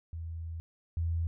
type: tone pair in turn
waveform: sine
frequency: 82.41 / 83.32 Hz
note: E2 / E2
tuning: 0 / +19 cents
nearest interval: unison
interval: 19 cents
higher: second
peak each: -36 / -28 dBFS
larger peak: second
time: 0.13-0.6 / 0.97-1.27 s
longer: first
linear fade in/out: 0 ms
effects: none